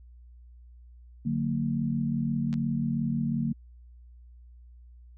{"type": "chord", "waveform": "sine", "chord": "D augmented", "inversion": "none", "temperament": "just", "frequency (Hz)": [146.83, 183.54, 229.4], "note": ["D3", "F#3", "A#3"], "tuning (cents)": [0, -14, -28], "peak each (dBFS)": [-30, -33, -28], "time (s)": [1.25, 3.53], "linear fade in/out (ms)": 10}
{"type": "clicks", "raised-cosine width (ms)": 0.2, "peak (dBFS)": -27, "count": 2, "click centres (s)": [2.529, 2.54]}
{"effects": ["added 60 Hz sine -48 dBFS peak until 5.17 s"]}